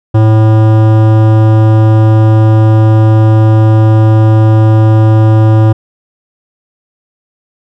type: tone with hard clipping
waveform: sine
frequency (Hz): 109.5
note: A2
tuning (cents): -8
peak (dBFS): -5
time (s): 0.14-5.73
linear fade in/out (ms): 10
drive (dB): 16
effects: none